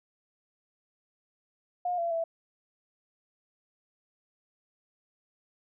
sine tone with pitch steps, 714 / 680 / 662 Hz, F5 / F5 / E5, +38 / -46 / +7 cents, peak -27 dBFS, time 1.85-2.24 s, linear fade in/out 5 ms, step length 130 ms, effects none

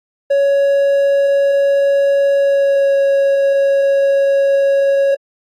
triangle tone with pitch glide, 558 to 552.9 Hz, C#5 to C#5, +11 to -5 cents, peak -8 dBFS, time 0.3-5.15 s, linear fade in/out 10 ms, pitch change -16 cents, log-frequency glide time 2.35-2.96 s, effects AAC 48 kbps

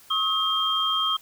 sine tone cluster, 1096 / 1274 / 3196 Hz, C#6 / D#6 / G7, -20 / +41 / +33 cents, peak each -31 / -26 / -23 dBFS, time 0.1-1.17 s, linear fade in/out 10 ms, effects white hiss -52 dBFS RMS until 1.21 s

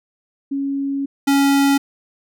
sine / square tone pair in turn, 276.8 / 278.4 Hz, C#4 / C#4, -2 / +8 cents, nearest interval unison, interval 10 cents, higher second, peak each -19 / -13 dBFS, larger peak second, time 0.51-1.06 / 1.27-1.78 s, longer first, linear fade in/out 10 ms, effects none

